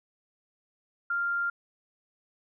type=tone; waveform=sine; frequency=1395 Hz; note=F6; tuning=2 cents flat; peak=-26 dBFS; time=1.1-1.5 s; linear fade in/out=5 ms; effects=none